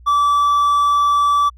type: tone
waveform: triangle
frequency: 1157 Hz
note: D6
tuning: 26 cents flat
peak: -10 dBFS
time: 0.06-1.5 s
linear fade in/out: 20 ms
effects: added 60 Hz sine -40 dBFS peak until 1.57 s